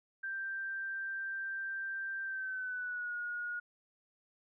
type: tone with pitch glide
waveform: sine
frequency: 1573 to 1442.4 Hz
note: G6 to F#6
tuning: +6 to -45 cents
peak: -36 dBFS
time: 0.23-3.6 s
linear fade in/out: 10 ms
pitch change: -151 cents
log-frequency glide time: 2.23-3.15 s
effects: none